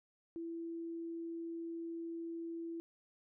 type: tone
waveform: sine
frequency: 333.3 Hz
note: E4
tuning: 19 cents sharp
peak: -40 dBFS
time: 0.36-2.8 s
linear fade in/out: 0 ms
effects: none